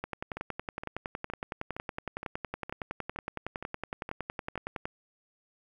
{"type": "two click trains", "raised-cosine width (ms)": 0.5, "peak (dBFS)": [-23, -19], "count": [10, 53], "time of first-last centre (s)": [[0.37, 4.556], [0.04, 4.855]], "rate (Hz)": [2.15, 10.8], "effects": ["9-bit"]}